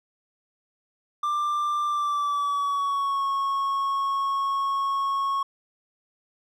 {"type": "tone with pitch glide", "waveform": "triangle", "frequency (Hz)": [1185, 1099.3], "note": ["D6", "C#6"], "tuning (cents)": [15, -15], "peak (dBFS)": -21, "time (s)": [1.23, 5.43], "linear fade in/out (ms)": 5, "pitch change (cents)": -130, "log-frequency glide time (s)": [1.86, 3.25], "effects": []}